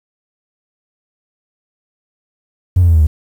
triangle tone with pitch steps, 91 / 86.94 / 83.06 / 79.36 / 75.82 Hz, F#2 / F2 / E2 / D#2 / D#2, -28 / -7 / +14 / +35 / -44 cents, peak -3 dBFS, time 2.76-3.07 s, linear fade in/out 10 ms, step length 62 ms, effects tanh soft clip ceiling -3 dBFS + 7-bit

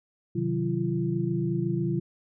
sine tone cluster, 128.9 / 154.7 / 182.8 / 340.8 Hz, C3 / D#3 / F#3 / F4, -26 / -10 / -21 / -42 cents, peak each -30 dBFS, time 0.35-2 s, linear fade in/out 10 ms, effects none

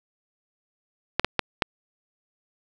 clicks, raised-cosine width 0.3 ms, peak -3 dBFS, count 4, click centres 1.196 / 1.246 / 1.393 / 1.622 s, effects none

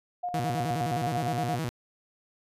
sine tone with tremolo, 713 Hz, F5, 36 cents sharp, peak -28 dBFS, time 0.23-1.57 s, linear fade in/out 10 ms, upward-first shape square, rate 8.7 Hz, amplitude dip 45%
sawtooth tone with vibrato, 139.6 Hz, C#3, 13 cents sharp, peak -25 dBFS, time 0.34-1.69 s, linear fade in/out 0 ms, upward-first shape square, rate 9.6 Hz, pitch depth 250 cents each way
effects resampled to 32000 Hz

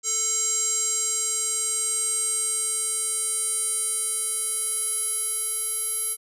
square tone with band-pass filter sweep, 440 Hz, A4, in tune, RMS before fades -26 dBFS, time 0.03-6.17 s, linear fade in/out 50 ms, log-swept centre 7200 to 11000 Hz, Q 8.7, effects none

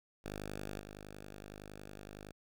5% pulse tone with level steps, 50.8 Hz, G#1, 38 cents flat, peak -30 / -37 dBFS, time 0.24-2.32 s, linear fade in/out 10 ms, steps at 0.79 s, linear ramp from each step 20 ms, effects none

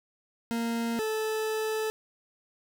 40% pulse tone pair in turn, 231.7 / 436.3 Hz, A#3 / A4, -10 / -15 cents, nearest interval major seventh, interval 1095 cents, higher second, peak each -27 dBFS, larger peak neither, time 0.51-0.99 / 0.99-1.9 s, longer second, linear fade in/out 0 ms, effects none

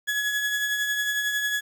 35% pulse tone with tremolo, 1687 Hz, G#6, 27 cents sharp, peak -20 dBFS, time 0.07-1.61 s, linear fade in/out 20 ms, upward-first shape triangle, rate 11 Hz, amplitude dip 45%, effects 9-bit

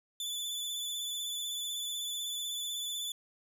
sawtooth tone with vibrato, 3486 Hz, A7, 17 cents flat, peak -32 dBFS, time 0.2-3.12 s, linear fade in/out 2 ms, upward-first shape sine, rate 16 Hz, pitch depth 31 cents each way, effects none

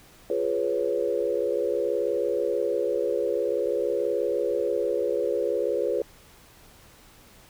sine chord, C# dominant seventh, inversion first, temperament equal, 349.2 / 415.3 / 493.9 / 554.4 Hz, E#4 / G#4 / B4 / C#5, 0 / 0 / 0 / 0 cents, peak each -31 / -28 / -27 / -29 dBFS, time 0.3-6.02 s, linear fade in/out 2 ms, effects pink hiss -53 dBFS RMS until 7.49 s

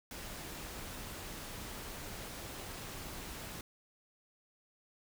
pink noise, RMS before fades -45 dBFS, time 0.11-3.61 s, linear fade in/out 2 ms, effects none

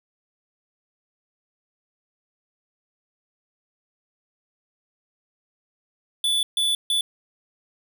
square tone bursts at uneven times, 3469 Hz, A7, 25 cents flat, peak -20 dBFS, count 3, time 6.24-6.43 / 6.57-6.75 / 6.9-7.01 s, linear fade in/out 2 ms, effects none

